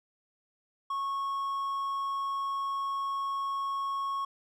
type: tone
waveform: triangle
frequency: 1100 Hz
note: C#6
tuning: 14 cents flat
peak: -28 dBFS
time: 0.9-4.25 s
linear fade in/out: 5 ms
effects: none